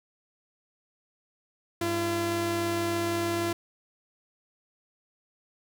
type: tone pair together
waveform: sawtooth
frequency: 100.92 / 340 Hz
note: G#2 / F4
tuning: -49 / -46 cents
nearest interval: octave + major sixth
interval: 2103 cents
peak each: -31 / -23 dBFS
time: 1.81-3.53 s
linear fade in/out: 5 ms
effects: none